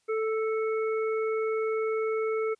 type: harmonic tone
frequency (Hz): 440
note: A4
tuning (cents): 0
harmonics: 1 / 3 / 5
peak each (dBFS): -26 / -36 / -40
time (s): 0.08-2.55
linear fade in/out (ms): 20
effects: white hiss -72 dBFS RMS until 2.59 s + resampled to 22050 Hz